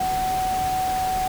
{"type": "tone in noise", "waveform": "sine", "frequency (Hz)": 749, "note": "F#5", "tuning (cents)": 21, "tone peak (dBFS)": -21, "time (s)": [0, 1.28], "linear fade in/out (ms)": 5, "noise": "pink", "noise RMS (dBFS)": -32, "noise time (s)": [0, 1.28], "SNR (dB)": 8, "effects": []}